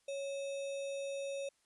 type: tone with sample-and-hold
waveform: sine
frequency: 554.4 Hz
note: C#5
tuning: in tune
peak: -37 dBFS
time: 0.08-1.49 s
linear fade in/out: 5 ms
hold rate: 3150 Hz
effects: white hiss -75 dBFS RMS until 1.65 s + resampled to 24000 Hz